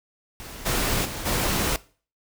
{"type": "noise with level steps", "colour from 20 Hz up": "pink", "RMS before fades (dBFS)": [-39, -24, -33, -24], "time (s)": [0.4, 1.76], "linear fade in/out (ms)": 0, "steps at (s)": [0.65, 1.04, 1.25], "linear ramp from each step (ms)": 20, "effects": ["noise-tail reverb RT60 0.4 s tail -20 dB re dry"]}